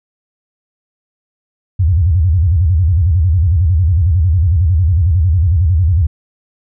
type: tone with vibrato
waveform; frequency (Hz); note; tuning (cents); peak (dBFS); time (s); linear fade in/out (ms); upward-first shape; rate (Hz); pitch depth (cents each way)
sine; 84.8; E2; +50; -8; 1.79-6.07; 10; square; 11; 190
effects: none